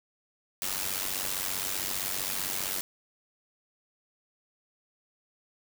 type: noise with amplitude modulation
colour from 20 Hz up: white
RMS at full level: -29 dBFS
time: 0.62-2.81 s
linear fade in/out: 0 ms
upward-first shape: sine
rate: 95.3 Hz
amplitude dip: 75%
effects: none